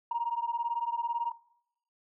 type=beating tone pair; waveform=sine; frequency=932.3 / 950.3 Hz; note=A#5 / A#5; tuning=0 / +33 cents; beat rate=18 Hz; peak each=-31 dBFS; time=0.11-1.32 s; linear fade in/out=5 ms; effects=noise-tail reverb RT60 0.7 s tail -19 dB re dry + tanh soft clip ceiling -22 dBFS